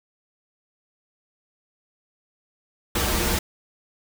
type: noise with comb filter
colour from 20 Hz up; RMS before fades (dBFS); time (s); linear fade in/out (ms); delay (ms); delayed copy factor
pink; -23; 2.95-3.39; 5; 7.3; -0.8
effects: none